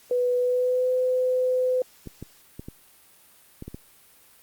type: tone with pitch glide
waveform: sine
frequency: 493.9 to 507.5 Hz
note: B4 to B4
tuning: 0 to +47 cents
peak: -20 dBFS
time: 0.11-1.82 s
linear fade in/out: 2 ms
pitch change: +47 cents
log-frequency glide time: 0.37-0.91 s
type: clicks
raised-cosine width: 3 ms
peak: -23 dBFS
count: 7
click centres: 2.073 / 2.226 / 2.595 / 2.685 / 3.624 / 3.68 / 3.745 s
effects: white hiss -55 dBFS RMS until 4.42 s + Opus 48 kbps